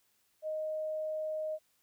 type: tone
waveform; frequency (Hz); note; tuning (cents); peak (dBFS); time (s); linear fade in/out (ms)
sine; 622.3; D#5; 0; -33; 0.42-1.59; 50
effects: white hiss -73 dBFS RMS until 1.82 s